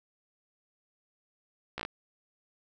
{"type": "slowing click train", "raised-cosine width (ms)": 0.3, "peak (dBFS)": -19, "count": 5, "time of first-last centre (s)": [1.78, 1.851], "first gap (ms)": 15, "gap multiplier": 1.11, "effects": []}